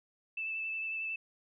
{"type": "tone with vibrato", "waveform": "sine", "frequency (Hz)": 2637, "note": "E7", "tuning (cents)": 0, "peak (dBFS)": -34, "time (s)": [0.37, 1.16], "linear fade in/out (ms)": 5, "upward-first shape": "sine", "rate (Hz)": 11, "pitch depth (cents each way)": 14, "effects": []}